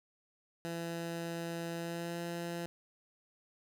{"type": "tone with pitch glide", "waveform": "15% pulse", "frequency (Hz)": [168.2, 170.84], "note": ["E3", "F3"], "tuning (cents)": [35, -38], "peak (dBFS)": -31, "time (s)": [0.65, 2.66], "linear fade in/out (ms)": 0, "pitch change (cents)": 27, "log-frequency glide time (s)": [1.74, 2.19], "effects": []}